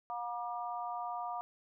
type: harmonic tone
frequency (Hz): 238.8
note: A#3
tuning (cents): +42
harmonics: 3 / 4 / 5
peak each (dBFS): -39 / -41 / -43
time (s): 0.1-1.41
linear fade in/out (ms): 0
effects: none